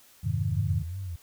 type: chord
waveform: sine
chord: F minor seventh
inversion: none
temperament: equal with one note detuned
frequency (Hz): 87.31 / 103.83 / 130.81 / 156.46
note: F2 / Ab2 / C3 / Eb3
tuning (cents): 0 / 0 / 0 / +10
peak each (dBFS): -32 / -28 / -32 / -32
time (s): 0.23-0.83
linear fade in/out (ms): 20
type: tone with vibrato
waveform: sine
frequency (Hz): 88.3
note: F2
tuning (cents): +20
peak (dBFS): -32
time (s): 0.52-1.16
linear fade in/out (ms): 5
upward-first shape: sine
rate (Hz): 2.6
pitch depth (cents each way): 170
effects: white hiss -57 dBFS RMS until 1.22 s